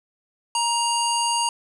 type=harmonic tone; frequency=940 Hz; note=A#5; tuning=14 cents sharp; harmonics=1 / 3 / 5 / 7 / 9 / 10; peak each=-22 / -27 / -29 / -30 / -32 / -32 dBFS; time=0.55-1.49 s; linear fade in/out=2 ms; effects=8-bit